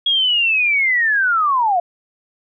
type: linear sweep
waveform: sine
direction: down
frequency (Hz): 3322 to 675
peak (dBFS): -13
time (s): 0.06-1.8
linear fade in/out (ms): 5
effects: none